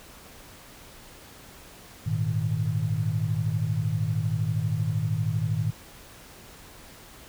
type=chord; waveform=sine; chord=Ab suspended second; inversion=none; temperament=equal; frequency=103.83 / 116.54 / 155.56 Hz; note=Ab2 / Bb2 / Eb3; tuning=0 / 0 / 0 cents; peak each=-28 dBFS; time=2.06-5.71 s; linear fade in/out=10 ms; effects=pink hiss -48 dBFS RMS until 7.28 s